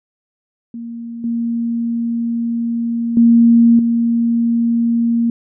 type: tone with level steps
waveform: sine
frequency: 233.1 Hz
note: A#3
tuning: in tune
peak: -25 / -16 / -6 / -12 dBFS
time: 0.74-5.3 s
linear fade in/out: 2 ms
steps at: 1.24 / 3.17 / 3.79 s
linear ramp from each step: 2 ms
effects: none